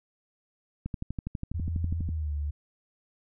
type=click train; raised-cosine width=5 ms; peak=-20 dBFS; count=16; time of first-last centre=0.86-2.09 s; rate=12.2 Hz
type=tone with pitch glide; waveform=sine; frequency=83.2 to 73.27 Hz; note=E2 to D2; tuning=+17 to -3 cents; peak=-28 dBFS; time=1.54-2.51 s; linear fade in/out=10 ms; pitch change=-220 cents; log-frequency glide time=2.05-2.33 s
effects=none